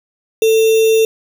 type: tone with sample-and-hold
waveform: sine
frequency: 444.5 Hz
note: A4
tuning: 18 cents sharp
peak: -8 dBFS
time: 0.42-1.05 s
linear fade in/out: 2 ms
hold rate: 3150 Hz
effects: none